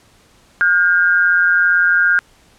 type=tone pair together; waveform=sine; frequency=1425.3 / 1603 Hz; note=F6 / G6; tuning=+35 / +38 cents; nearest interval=major second; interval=203 cents; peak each=-13 dBFS; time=0.61-2.19 s; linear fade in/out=0 ms; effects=pink hiss -51 dBFS RMS until 2.58 s + low-pass 10000 Hz 12 dB/octave